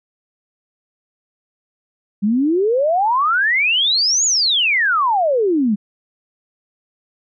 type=exponential two-way sweep; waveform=sine; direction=up then down; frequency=195 to 7000 to 195 Hz; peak=-13 dBFS; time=2.22-5.76 s; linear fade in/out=20 ms; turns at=4.25 s; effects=none